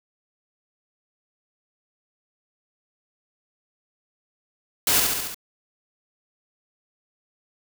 white noise with echo, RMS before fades -20 dBFS, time 4.87-5 s, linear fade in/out 2 ms, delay 69 ms, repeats 5, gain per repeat -3 dB, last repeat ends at 5.345 s, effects none

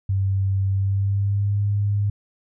sine tone with pitch glide, 97 to 102 Hz, G2 to G#2, -18 to -31 cents, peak -18 dBFS, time 0.09-2.1 s, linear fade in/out 5 ms, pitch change +87 cents, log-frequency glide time 0.71-1.61 s, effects none

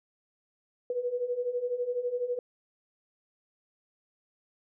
sine beating tone pair, 481.8 / 493.8 Hz, B4 / B4, -43 / 0 cents, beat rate 12 Hz, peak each -34 / -30 dBFS, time 0.9-2.39 s, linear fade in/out 2 ms, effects none

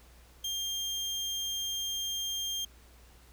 30% pulse tone, 3200 Hz, G7, 35 cents sharp, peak -29 dBFS, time 0.44-2.65 s, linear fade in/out 5 ms, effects added 60 Hz sine -55 dBFS peak until 3.32 s + pink hiss -60 dBFS RMS until 3.32 s

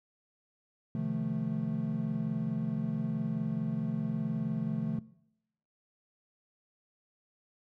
triangle chord, F dominant seventh, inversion second, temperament equal, 130.81 / 155.56 / 174.61 / 220 Hz, C3 / Eb3 / F3 / A3, 0 / 0 / 0 / 0 cents, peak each -36 / -34 / -35 / -33 dBFS, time 0.95-4.99 s, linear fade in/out 2 ms, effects noise-tail reverb RT60 0.8 s tail -20 dB re dry

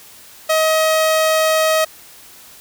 sawtooth tone, 633 Hz, D#5, 30 cents sharp, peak -9 dBFS, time 0.49-1.85 s, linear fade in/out 10 ms, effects white hiss -42 dBFS RMS until 2.6 s

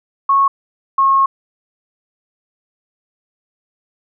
sine tone pair in turn, 1100 / 1086.1 Hz, C#6 / C#6, -14 / -36 cents, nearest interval unison, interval 22 cents, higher first, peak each -9 dBFS, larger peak neither, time 0.29-0.48 / 0.98-1.26 s, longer second, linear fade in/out 5 ms, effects none

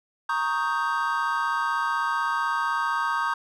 triangle chord, Eb dominant seventh, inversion second, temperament equal, 932.3 / 1108.7 / 1244.5 / 1568 Hz, Bb5 / Db6 / Eb6 / G6, 0 / 0 / 0 / 0 cents, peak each -27 dBFS, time 0.29-3.34 s, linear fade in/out 5 ms, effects none

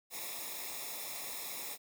white noise with comb filter, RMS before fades -42 dBFS, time 0.1-1.78 s, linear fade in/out 50 ms, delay 0.66 ms, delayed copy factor -0.8, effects none

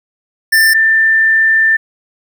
square / sine tone pair in turn, 1783 / 1783 Hz, A6 / A6, +22 / +22 cents, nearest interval unison, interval 0 cents, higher neither, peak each -7 dBFS, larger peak neither, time 0.52-0.74 / 0.74-1.77 s, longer second, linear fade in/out 10 ms, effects 8-bit

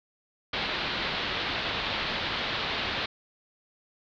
white low-pass noise, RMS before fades -31 dBFS, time 0.53-3.06 s, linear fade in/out 5 ms, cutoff 4200 Hz, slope 48 dB/octave, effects none

